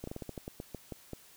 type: slowing click train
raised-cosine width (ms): 2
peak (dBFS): -26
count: 12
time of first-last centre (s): 0.04-1.133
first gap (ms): 34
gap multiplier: 1.2
effects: white hiss -58 dBFS RMS until 1.36 s